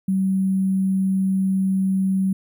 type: tone with sample-and-hold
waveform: sine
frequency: 190.9 Hz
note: G3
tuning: 46 cents flat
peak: -17 dBFS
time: 0.08-2.33 s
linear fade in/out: 5 ms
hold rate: 11025 Hz
effects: none